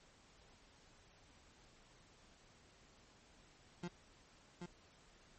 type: tone with echo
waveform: 30% pulse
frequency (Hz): 174.9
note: F3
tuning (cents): +3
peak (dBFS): -39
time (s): 3.83-3.88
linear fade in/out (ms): 5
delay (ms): 780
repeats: 1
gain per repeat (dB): -4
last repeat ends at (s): 4.66
effects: pink hiss -66 dBFS RMS until 5.38 s + MP3 32 kbps